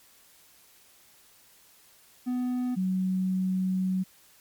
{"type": "tone pair in turn", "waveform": ["triangle", "sine"], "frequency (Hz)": [249.3, 186.76], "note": ["B3", "F#3"], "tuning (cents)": [16, 16], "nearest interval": "perfect fourth", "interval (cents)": 500, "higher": "first", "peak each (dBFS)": -24, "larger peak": "neither", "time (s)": [[2.26, 2.76], [2.76, 4.04]], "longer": "second", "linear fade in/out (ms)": 20, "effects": ["white hiss -58 dBFS RMS until 4.4 s", "MP3 96 kbps"]}